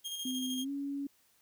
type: tone with tremolo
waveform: sawtooth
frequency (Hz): 3233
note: G#7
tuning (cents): -47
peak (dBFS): -33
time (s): 0.04-0.65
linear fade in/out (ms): 20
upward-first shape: square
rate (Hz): 13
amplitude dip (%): 35
type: tone with pitch glide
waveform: sine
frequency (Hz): 257.2 to 280.5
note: C4 to C#4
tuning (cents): -30 to +21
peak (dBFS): -34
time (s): 0.25-1.07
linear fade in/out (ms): 5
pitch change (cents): +151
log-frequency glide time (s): 0.6-0.7
effects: white hiss -69 dBFS RMS until 1.41 s